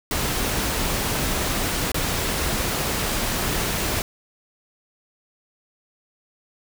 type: noise with dropouts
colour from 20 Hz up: pink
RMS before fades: -24 dBFS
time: 0.11-4.02 s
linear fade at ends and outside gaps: 1 ms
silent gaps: 1.918-1.944 s
effects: none